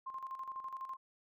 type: tone with tremolo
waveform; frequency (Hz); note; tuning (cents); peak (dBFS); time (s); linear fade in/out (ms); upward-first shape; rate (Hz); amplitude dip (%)
sine; 1057; C6; +17; -39; 0.06-0.97; 10; square; 12; 60
effects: none